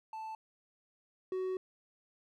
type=tone pair in turn; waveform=triangle; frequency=880 / 373.4 Hz; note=A5 / F#4; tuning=0 / +16 cents; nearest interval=octave + minor third; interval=1484 cents; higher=first; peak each=-38 / -31 dBFS; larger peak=second; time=0.13-0.35 / 1.32-1.57 s; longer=second; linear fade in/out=2 ms; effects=none